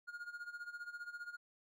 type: tone with tremolo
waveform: triangle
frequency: 1425 Hz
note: F6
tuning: 34 cents sharp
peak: -40 dBFS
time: 0.07-1.37 s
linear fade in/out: 20 ms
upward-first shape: sine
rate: 15 Hz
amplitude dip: 80%
effects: none